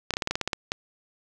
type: clicks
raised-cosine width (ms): 0.2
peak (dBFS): -9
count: 11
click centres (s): 0.107 / 0.138 / 0.169 / 0.222 / 0.274 / 0.31 / 0.355 / 0.413 / 0.476 / 0.532 / 0.719
effects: none